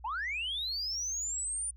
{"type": "linear sweep", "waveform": "sine", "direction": "up", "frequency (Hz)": [809, 9397], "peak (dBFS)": -31, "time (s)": [0.04, 1.71], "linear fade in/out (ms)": 10, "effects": ["tanh soft clip ceiling -29 dBFS", "added 60 Hz sine -49 dBFS peak until 1.76 s"]}